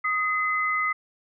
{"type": "tone pair together", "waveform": "sine", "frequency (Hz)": [1249, 2040], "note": ["D#6", "C7"], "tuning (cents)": [6, -44], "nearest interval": "minor sixth", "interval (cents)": 850, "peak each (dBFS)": -25, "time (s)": [0.04, 0.93], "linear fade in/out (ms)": 10, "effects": []}